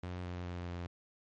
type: tone with pitch steps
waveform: sawtooth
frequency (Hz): 89.8 / 88.97 / 88.16 / 87.34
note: F2 / F2 / F2 / F2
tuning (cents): +49 / +33 / +17 / +1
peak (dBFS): -35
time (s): 0.03-0.87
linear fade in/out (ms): 5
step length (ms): 210
effects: low-pass 4000 Hz 12 dB/octave + MP3 48 kbps

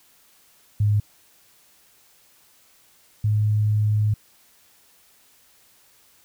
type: tone pair in turn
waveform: sine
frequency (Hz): 104.1 / 106.04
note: G#2 / G#2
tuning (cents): +5 / +37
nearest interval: unison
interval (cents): 32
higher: second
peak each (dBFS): -16 / -17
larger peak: first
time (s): 0.8-1 / 3.24-4.14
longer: second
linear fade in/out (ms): 5
effects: white hiss -57 dBFS RMS until 6.24 s

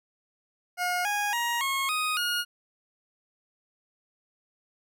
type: tone with pitch steps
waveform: 20% pulse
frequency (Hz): 717 / 823.6 / 946.1 / 1086.8 / 1248.4 / 1434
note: F5 / G#5 / A#5 / C#6 / D#6 / F6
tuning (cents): +45 / -15 / +25 / -35 / +5 / +45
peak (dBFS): -21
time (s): 0.77-2.45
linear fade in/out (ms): 50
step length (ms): 280
effects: none

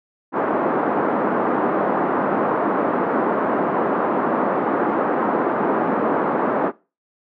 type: band-pass noise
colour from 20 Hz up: pink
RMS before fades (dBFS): -20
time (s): 0.32-6.72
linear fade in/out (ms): 50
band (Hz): 230 to 1300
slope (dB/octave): 24
effects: noise-tail reverb RT60 0.3 s tail -21 dB re dry

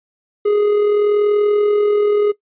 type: tone with amplitude modulation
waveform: triangle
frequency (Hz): 415.3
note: G#4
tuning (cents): 0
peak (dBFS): -8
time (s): 0.45-2.32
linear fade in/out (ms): 10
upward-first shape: sine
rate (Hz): 40.7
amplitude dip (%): 40
effects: noise-tail reverb RT60 0.1 s tail -18 dB re dry + resampled to 8000 Hz

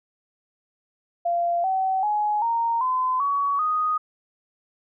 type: tone with pitch steps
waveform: sine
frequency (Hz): 690 / 761.2 / 839.7 / 926.4 / 1022 / 1127.4 / 1243.7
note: F5 / F#5 / G#5 / A#5 / C6 / C#6 / D#6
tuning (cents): -21 / +49 / +19 / -11 / -41 / +29 / -1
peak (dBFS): -20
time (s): 1.25-3.98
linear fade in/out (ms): 10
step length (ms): 390
effects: none

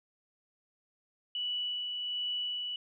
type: tone with tremolo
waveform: sine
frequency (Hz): 2954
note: F#7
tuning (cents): -3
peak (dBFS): -31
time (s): 1.35-2.76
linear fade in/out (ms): 2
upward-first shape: sine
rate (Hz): 1.3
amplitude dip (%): 30
effects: none

